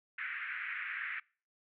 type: band-pass noise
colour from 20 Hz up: white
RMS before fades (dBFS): -40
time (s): 0.18-1.2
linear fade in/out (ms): 5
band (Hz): 1400 to 2300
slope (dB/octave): 48
effects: noise-tail reverb RT60 0.4 s tail -25 dB re dry